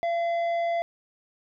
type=tone with tanh clipping; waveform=sine; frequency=681 Hz; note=F5; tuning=44 cents flat; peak=-25 dBFS; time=0.03-0.82 s; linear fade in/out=0 ms; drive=8 dB; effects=none